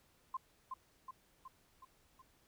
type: tone with echo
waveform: sine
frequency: 1046.5 Hz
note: C6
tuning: in tune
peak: -36 dBFS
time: 0.34-0.37 s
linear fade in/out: 5 ms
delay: 370 ms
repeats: 5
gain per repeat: -4 dB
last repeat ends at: 2.22 s
effects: pink hiss -71 dBFS RMS until 2.47 s